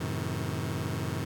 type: chord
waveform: sawtooth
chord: F# diminished seventh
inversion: none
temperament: just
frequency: 92.5 / 111 / 133.2 / 159.84 Hz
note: F#2 / A2 / C3 / Eb3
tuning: 0 / +16 / +31 / +47 cents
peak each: -32 dBFS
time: 0-1.25 s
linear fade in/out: 10 ms
effects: none